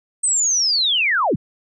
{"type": "linear sweep", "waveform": "sine", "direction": "down", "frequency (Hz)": [8372, 88.4], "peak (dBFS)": -15, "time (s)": [0.23, 1.36], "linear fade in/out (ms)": 10, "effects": []}